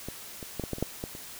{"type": "clicks", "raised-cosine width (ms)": 2, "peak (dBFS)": [-22, -26, -18, -19, -17, -25, -13, -20, -29], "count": 9, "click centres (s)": [0.086, 0.428, 0.597, 0.638, 0.733, 0.784, 0.826, 1.039, 1.151], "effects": ["white hiss -44 dBFS RMS until 1.39 s"]}